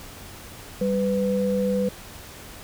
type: tone pair together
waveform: sine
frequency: 195.71 / 498.6 Hz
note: G3 / B4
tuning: -3 / +16 cents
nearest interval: octave + major third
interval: 1619 cents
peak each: -23 dBFS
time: 0.81-1.89 s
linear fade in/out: 5 ms
effects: added 93 Hz sine -52 dBFS peak until 2.63 s + pink hiss -42 dBFS RMS until 2.63 s